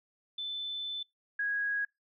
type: tone pair in turn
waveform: sine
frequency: 3520 / 1653.1 Hz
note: A7 / G#6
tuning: 0 / -8 cents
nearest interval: octave + minor second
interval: 1308 cents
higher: first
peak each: -34 / -29 dBFS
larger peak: second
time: 0.38-1.03 / 1.39-1.85 s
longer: first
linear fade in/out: 5 ms
effects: noise-tail reverb RT60 0.2 s tail -26 dB re dry